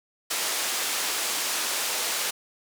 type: band-pass noise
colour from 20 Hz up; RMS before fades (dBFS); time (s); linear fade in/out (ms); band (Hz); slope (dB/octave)
white; -28; 0.3-2.31; 10; 380 to 9200; 12
effects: none